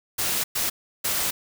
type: noise bursts at uneven times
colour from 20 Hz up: white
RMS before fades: -25 dBFS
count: 3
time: 0.18-0.44 / 0.55-0.7 / 1.04-1.31 s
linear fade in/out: 10 ms
effects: none